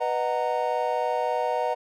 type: chord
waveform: triangle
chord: B major seventh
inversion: none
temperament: just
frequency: 493.9 / 617.4 / 740.8 / 926 Hz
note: B4 / D#5 / F#5 / A#5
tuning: 0 / -14 / +2 / -12 cents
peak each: -27 dBFS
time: 0-1.75 s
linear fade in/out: 20 ms
effects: none